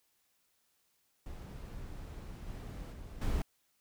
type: noise with level steps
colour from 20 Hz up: brown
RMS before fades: -45 / -43 / -47 / -33 dBFS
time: 1.26-3.42 s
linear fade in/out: 2 ms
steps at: 2.46 / 2.92 / 3.21 s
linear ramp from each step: 10 ms
effects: white hiss -75 dBFS RMS until 3.8 s